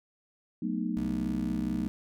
sine chord, B dominant seventh, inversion second, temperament just, 185.21 / 222.2 / 246.9 / 308.7 Hz, F#3 / A3 / B3 / D#4, +2 / +17 / 0 / -14 cents, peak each -34 / -33 / -35 / -35 dBFS, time 0.62-1.88 s, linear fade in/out 5 ms
25% pulse tone with pitch glide, 65.8 to 66.45 Hz, C2 to C2, +10 to +27 cents, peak -35 dBFS, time 0.97-1.88 s, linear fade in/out 0 ms, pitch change +17 cents, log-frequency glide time 1.09-1.73 s
effects none

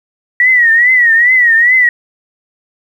sine tone with vibrato, 1920 Hz, B6, 49 cents flat, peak -5 dBFS, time 0.4-1.89 s, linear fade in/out 2 ms, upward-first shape triangle, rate 2.4 Hz, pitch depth 130 cents each way, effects 7-bit

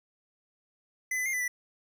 square tone with pitch steps, 2019 / 2007 / 2118 / 1999 / 1968 Hz, B6 / B6 / C7 / B6 / B6, +38 / +27 / +21 / +20 / -7 cents, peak -29 dBFS, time 1.11-1.48 s, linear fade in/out 5 ms, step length 74 ms, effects none

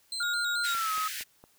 35% pulse tone with vibrato, 3951 Hz, B7, in tune, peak -31 dBFS, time 0.12-0.74 s, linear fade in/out 2 ms, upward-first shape square, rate 4.6 Hz, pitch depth 70 cents each way
sine tone with pitch glide, 1419 to 1271.5 Hz, F6 to D#6, +27 to +37 cents, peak -28 dBFS, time 0.2-1.08 s, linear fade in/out 5 ms, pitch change -190 cents, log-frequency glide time 0.66-0.93 s
pink high-pass noise, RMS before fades -37 dBFS, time 0.63-1.24 s, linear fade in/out 20 ms, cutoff 1500 Hz, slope 96 dB/octave
click train, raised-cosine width 1 ms, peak -36 dBFS, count 4, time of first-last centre 0.75-1.44 s, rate 4.35 Hz
effects white hiss -65 dBFS RMS until 1.58 s

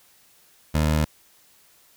20% pulse tone, 77 Hz, D#2, 17 cents flat, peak -14 dBFS, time 0.74-1.05 s, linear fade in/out 10 ms, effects white hiss -57 dBFS RMS until 1.96 s

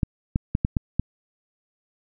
clicks, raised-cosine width 5 ms, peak -8 dBFS, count 6, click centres 0.032 / 0.359 / 0.551 / 0.649 / 0.768 / 0.996 s, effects none

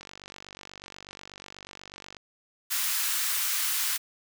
click train, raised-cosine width 0.2 ms, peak -25 dBFS, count 105, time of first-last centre 0.01-2.168 s, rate 48.2 Hz
white high-pass noise, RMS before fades -28 dBFS, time 2.7-3.98 s, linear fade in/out 20 ms, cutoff 1100 Hz, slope 24 dB/octave
effects none

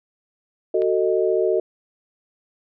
sine chord, D# diminished, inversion first, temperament just, 373.4 / 448 / 622.3 Hz, F#4 / A4 / D#5, +16 / +31 / 0 cents, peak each -20 / -21 / -23 dBFS, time 0.74-1.6 s, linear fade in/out 5 ms
click, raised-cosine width 0.3 ms, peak -23 dBFS, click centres 0.82 s
effects none

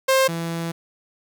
sawtooth tone pair in turn, 530 / 166.94 Hz, C5 / E3, +22 / +22 cents, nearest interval octave + minor sixth, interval 2000 cents, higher first, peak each -11 / -21 dBFS, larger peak first, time 0.08-0.28 / 0.28-0.72 s, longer second, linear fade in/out 10 ms, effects 8-bit

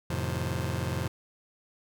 sawtooth chord, F dominant seventh, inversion none, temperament just, 87.31 / 109.13 / 130.96 / 157.15 Hz, F2 / A2 / C3 / Eb3, 0 / -14 / +2 / +18 cents, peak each -29 / -31 / -29 / -34 dBFS, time 0.1-1.08 s, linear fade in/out 5 ms, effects none

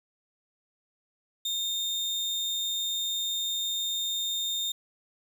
35% pulse tone, 3647 Hz, A#7, 39 cents flat, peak -26 dBFS, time 1.45-4.72 s, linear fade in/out 5 ms, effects none

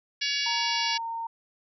harmonic tone, 566 Hz, C#5, 36 cents sharp, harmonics 3 / 4 / 5 / 6 / 7 / 8 / 9 / 10, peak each -36 / -33 / -32 / -35 / -36 / -33 / -33 / -38 dBFS, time 0.21-0.98 s, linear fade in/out 10 ms
sine tone with pitch glide, 932.3 to 916.3 Hz, A#5 to A#5, 0 to -30 cents, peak -30 dBFS, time 0.46-1.27 s, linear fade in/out 5 ms, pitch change -30 cents, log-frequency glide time 0.67-1.02 s
effects none

